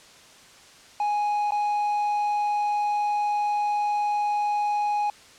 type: tone with dropouts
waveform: triangle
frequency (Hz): 830.6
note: G#5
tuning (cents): 0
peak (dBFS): -20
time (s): 1-5.1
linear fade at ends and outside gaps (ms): 2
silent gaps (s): 1.508-1.52
effects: white hiss -50 dBFS RMS until 5.38 s + low-pass 7000 Hz 12 dB/octave